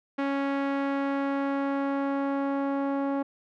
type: tone with low-pass filter sweep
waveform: sawtooth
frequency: 277.2 Hz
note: C#4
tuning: in tune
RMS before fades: -28 dBFS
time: 0.18-3.23 s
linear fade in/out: 10 ms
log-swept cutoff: 2100 to 1000 Hz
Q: 1
effects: none